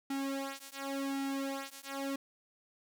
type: tone with flanger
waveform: sawtooth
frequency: 273.9 Hz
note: C#4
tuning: 21 cents flat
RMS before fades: -38 dBFS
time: 0.1-2.16 s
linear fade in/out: 5 ms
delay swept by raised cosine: 1.9 to 3.7 ms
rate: 0.9 Hz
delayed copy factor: -1
effects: none